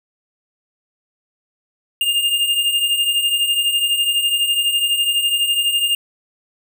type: beating tone pair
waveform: square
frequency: 2808 / 2820 Hz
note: F7 / F7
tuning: +9 / +16 cents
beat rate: 12 Hz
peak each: -23 / -17 dBFS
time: 2.01-5.95 s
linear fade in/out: 2 ms
effects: none